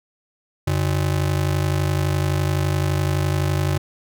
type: ring-modulated tone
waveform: square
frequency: 116.54 Hz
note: A#2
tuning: in tune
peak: -16 dBFS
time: 0.67-3.78 s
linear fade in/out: 5 ms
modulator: 25.9 Hz
effects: none